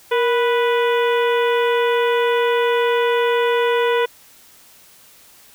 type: harmonic tone with a mistuned harmonic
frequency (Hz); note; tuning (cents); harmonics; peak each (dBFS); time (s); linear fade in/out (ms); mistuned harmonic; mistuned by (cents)
492.8; B4; -4; 1 / 2 / 3 / 4 / 5 / 6 / 7; -16 / -22 / -26 / -28 / -30 / -32 / -33; 0.11-4.06; 10; 1; -78
effects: white hiss -48 dBFS RMS until 5.54 s